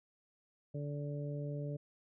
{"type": "harmonic tone", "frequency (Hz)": 145.1, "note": "D3", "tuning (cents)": -21, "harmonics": [1, 2, 3, 4], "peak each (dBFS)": [-38, -47, -47, -47], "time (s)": [0.74, 1.77], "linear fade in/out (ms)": 10, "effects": []}